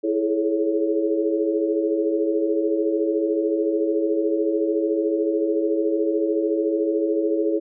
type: chord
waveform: sine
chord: A major seventh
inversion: second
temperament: equal with one note detuned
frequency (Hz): 329.6 / 415.3 / 429 / 554.4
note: E4 / G#4 / A4 / C#5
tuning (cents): 0 / 0 / -44 / 0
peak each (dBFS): -22 / -27 / -24 / -27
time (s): 0.03-7.6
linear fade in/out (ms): 20
effects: none